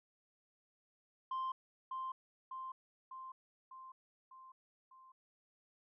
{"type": "tone with echo", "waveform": "sine", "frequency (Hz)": 1046.5, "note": "C6", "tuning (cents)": 0, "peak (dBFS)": -34, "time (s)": [1.31, 1.52], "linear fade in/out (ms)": 5, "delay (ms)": 600, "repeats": 6, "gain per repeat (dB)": -4, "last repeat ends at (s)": 5.12, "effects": ["tanh soft clip ceiling -35 dBFS"]}